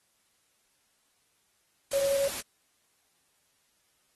sine tone in noise, 554.4 Hz, C#5, in tune, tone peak -24 dBFS, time 1.93-2.28 s, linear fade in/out 5 ms, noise white, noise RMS -36 dBFS, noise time 1.91-2.41 s, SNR +9 dB, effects white hiss -71 dBFS RMS until 4.15 s + AAC 32 kbps

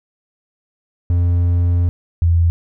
triangle / sine tone pair in turn, 87.31 / 84.53 Hz, F2 / E2, 0 / +44 cents, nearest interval minor second, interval 56 cents, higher first, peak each -10 dBFS, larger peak neither, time 1.1-1.89 / 2.22-2.5 s, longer first, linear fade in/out 0 ms, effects none

